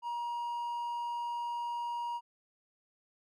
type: tone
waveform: triangle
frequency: 950 Hz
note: A#5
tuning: 33 cents sharp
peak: -32 dBFS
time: 0.02-2.21 s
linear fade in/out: 50 ms
effects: none